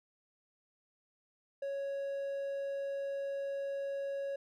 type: tone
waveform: triangle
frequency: 554.4 Hz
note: C#5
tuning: in tune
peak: -33 dBFS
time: 1.62-4.36 s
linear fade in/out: 5 ms
effects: none